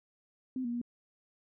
sine tone with pitch steps, 257.9 / 238 / 239.9 Hz, C4 / A#3 / A#3, -25 / +36 / +50 cents, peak -32 dBFS, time 0.56-0.815 s, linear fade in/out 2 ms, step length 85 ms, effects none

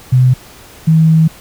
sine tone pair in turn, 127.5 / 160.1 Hz, C3 / D#3, -44 / +50 cents, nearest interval major third, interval 394 cents, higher second, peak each -5 dBFS, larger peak neither, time 0.12-0.34 / 0.87-1.28 s, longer second, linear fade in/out 10 ms, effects pink hiss -38 dBFS RMS until 1.4 s

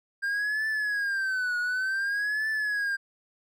triangle tone with vibrato, 1597 Hz, G6, 32 cents sharp, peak -24 dBFS, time 0.22-2.97 s, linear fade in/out 20 ms, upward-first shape triangle, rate 0.55 Hz, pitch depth 170 cents each way, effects none

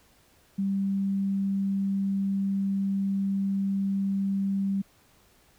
sine tone, 196 Hz, G3, in tune, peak -24 dBFS, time 0.58-4.82 s, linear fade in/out 10 ms, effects pink hiss -61 dBFS RMS until 5.58 s

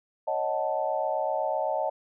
sine chord, D# half-diminished seventh, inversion third, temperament equal, 554.4 / 622.3 / 740 / 880 Hz, C#5 / D#5 / F#5 / A5, 0 / 0 / 0 / 0 cents, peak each -32 / -29 / -32 / -31 dBFS, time 0.27-1.9 s, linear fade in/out 10 ms, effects none

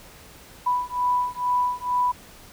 sine beating tone pair, 987.8 / 990 Hz, B5 / B5, 0 / +4 cents, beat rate 2.2 Hz, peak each -24 dBFS, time 0.66-2.12 s, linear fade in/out 10 ms, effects pink hiss -47 dBFS RMS until 2.52 s

